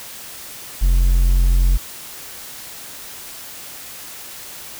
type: tone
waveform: triangle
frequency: 44.11 Hz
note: F1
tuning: 18 cents sharp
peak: -9 dBFS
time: 0.81-1.78 s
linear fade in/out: 20 ms
effects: white hiss -35 dBFS RMS until 4.79 s